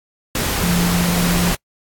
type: tone in noise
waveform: sine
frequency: 174.61 Hz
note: F3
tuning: in tune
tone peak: -16 dBFS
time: 0.63-1.51 s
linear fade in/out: 2 ms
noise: pink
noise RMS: -20 dBFS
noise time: 0.35-1.55 s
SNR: +1 dB
effects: noise-tail reverb RT60 0.1 s tail -26 dB re dry + AAC 64 kbps